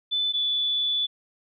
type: tone pair in turn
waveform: sine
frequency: 3504 / 3464 Hz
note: A7 / A7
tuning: -8 / -28 cents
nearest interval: unison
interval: 20 cents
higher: first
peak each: -22 dBFS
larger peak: neither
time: 0.11-0.33 / 0.33-1.07 s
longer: second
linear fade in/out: 20 ms
effects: none

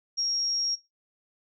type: tone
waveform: sine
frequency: 5588 Hz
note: F8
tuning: in tune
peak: -25 dBFS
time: 0.17-0.76 s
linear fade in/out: 20 ms
effects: noise-tail reverb RT60 0.2 s tail -17 dB re dry

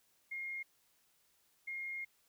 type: tone bursts at uneven times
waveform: sine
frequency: 2136 Hz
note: C7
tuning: 35 cents sharp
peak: -39 dBFS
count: 2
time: 0.31-0.63 / 1.67-2.05 s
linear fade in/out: 10 ms
effects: white hiss -73 dBFS RMS until 2.28 s

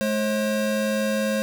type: tone pair together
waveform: square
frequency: 213.1 / 537 Hz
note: G#3 / C5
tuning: +45 / +45 cents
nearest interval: octave + major third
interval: 1600 cents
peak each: -25 dBFS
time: 0.01-1.42 s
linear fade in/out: 0 ms
effects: none

